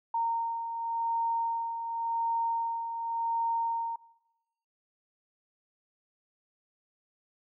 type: beating tone pair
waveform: sine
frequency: 921 / 921.9 Hz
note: A#5 / A#5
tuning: -21 / -19 cents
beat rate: 0.9 Hz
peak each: -38 / -29 dBFS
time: 0.14-3.96 s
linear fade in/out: 5 ms
effects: noise-tail reverb RT60 0.9 s tail -20 dB re dry